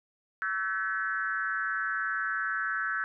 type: tone with frequency modulation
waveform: sine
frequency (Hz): 1521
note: F#6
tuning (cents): +47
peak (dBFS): -28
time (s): 0.42-3.04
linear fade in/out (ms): 0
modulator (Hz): 196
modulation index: 1.2
effects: none